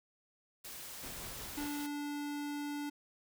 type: noise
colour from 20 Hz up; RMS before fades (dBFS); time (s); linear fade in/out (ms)
white; -47; 0.64-1.87; 10
type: noise with tremolo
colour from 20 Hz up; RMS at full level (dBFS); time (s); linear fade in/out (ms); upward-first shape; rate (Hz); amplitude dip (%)
pink; -47; 1.02-1.69; 20; sine; 5.5; 35
type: tone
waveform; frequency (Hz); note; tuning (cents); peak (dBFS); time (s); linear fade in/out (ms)
square; 290.9; D4; -16; -38; 1.57-2.9; 10
effects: none